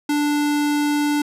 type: tone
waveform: square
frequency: 293.7 Hz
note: D4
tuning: in tune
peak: -18 dBFS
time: 0.09-1.22 s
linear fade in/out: 5 ms
effects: resampled to 32000 Hz